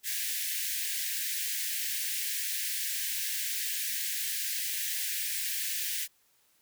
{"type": "high-pass noise", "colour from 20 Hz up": "white", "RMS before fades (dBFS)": -33, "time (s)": [0.03, 6.08], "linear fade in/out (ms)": 50, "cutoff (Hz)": 1600, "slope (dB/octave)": 96, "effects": ["white hiss -68 dBFS RMS until 6.61 s"]}